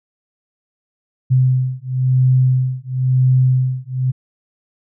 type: beating tone pair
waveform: sine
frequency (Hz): 128.3 / 129.28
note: C3 / C3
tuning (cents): -34 / -20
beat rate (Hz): 0.98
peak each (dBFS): -15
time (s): 1.3-4.12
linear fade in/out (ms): 20
effects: none